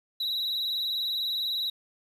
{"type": "tone with vibrato", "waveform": "triangle", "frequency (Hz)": 3887, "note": "B7", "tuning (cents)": -28, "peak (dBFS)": -26, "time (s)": [0.2, 1.7], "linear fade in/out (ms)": 5, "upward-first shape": "sine", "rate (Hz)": 20, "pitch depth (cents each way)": 50, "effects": ["9-bit"]}